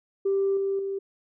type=tone with level steps; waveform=sine; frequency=392 Hz; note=G4; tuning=in tune; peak=-20 / -23 / -27 dBFS; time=0.25-0.99 s; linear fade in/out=10 ms; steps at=0.57 / 0.79 s; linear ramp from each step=2 ms; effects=tanh soft clip ceiling -17 dBFS